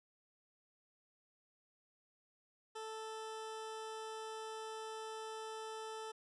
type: tone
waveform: 20% pulse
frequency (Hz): 440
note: A4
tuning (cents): 0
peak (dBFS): -39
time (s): 2.75-6.12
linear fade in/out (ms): 10
effects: resampled to 24000 Hz